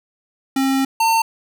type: tone pair in turn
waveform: square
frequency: 268.7 / 903.8 Hz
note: C4 / A5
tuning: +46 / +46 cents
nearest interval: octave + major sixth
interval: 2100 cents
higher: second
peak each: -16 / -14 dBFS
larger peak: second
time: 0.56-0.85 / 1-1.22 s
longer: first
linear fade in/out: 5 ms
effects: none